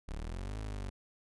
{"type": "exponential two-way sweep", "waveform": "30% pulse", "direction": "up then down", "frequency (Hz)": [33.85, 54.4, 46.83], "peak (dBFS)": -35, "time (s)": [0.08, 0.9], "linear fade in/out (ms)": 10, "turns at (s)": 0.59, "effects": ["resampled to 24000 Hz"]}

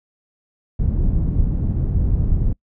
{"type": "low-pass noise", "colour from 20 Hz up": "pink", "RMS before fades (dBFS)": -18, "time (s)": [0.79, 2.53], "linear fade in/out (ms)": 5, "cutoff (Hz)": 150, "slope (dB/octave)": 12, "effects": ["noise-tail reverb RT60 0.1 s tail -25 dB re dry"]}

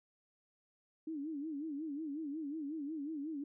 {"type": "tone with vibrato", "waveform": "sine", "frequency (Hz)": 300, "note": "D4", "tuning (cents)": 37, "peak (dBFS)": -38, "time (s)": [1.07, 3.44], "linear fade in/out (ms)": 5, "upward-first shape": "sine", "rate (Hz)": 5.5, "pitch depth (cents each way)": 140, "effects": []}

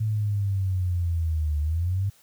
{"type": "linear two-way sweep", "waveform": "sine", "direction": "down then up", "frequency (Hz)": [110, 73.42, 101.2], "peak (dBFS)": -22, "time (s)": [0, 2.1], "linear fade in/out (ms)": 10, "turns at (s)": 1.6, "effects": ["white hiss -58 dBFS RMS until 2.22 s"]}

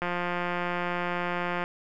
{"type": "click train", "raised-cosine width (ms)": 0.5, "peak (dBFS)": -15, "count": 286, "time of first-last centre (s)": [0.02, 1.639], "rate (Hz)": 176, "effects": []}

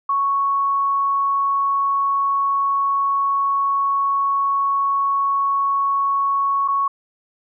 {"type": "tone with dropouts", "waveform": "sine", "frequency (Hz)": 1108.7, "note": "C#6", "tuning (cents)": 0, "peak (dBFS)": -16, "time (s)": [0.09, 6.88], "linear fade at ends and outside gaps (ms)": 5, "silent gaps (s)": [6.679, 6.683], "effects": []}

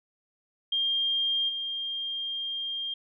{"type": "tone with level steps", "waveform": "sine", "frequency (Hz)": 3206, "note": "G7", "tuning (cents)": 38, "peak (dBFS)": [-24, -30], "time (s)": [0.72, 2.94], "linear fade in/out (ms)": 5, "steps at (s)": 1.48, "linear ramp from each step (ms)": 20, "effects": []}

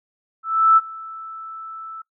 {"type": "tone with ADSR envelope", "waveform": "sine", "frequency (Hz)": 1318.5, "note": "E6", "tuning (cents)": 0, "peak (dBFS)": -8, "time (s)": [0.43, 2.02], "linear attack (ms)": 340, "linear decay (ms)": 33, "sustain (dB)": -23, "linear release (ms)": 7, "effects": ["noise-tail reverb RT60 0.1 s tail -20 dB re dry"]}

